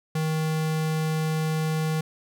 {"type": "tone", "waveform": "square", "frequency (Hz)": 157.5, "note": "D#3", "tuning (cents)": 21, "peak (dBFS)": -24, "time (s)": [0.15, 2.01], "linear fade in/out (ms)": 5, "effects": []}